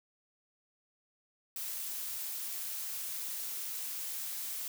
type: noise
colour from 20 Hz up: blue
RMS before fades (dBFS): -39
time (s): 1.56-4.68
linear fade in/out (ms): 2
effects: none